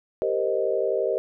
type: chord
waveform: sine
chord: C minor seventh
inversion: second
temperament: equal with one note detuned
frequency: 392 / 463.5 / 523.3 / 622.3 Hz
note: G4 / Bb4 / C5 / Eb5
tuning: 0 / -10 / 0 / 0 cents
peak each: -27 dBFS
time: 0.22-1.18 s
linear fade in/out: 0 ms
effects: none